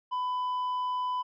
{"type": "tone with tanh clipping", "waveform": "sine", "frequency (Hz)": 1000, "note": "B5", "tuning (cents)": 21, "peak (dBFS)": -29, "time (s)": [0.11, 1.23], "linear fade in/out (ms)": 20, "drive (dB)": 4, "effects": []}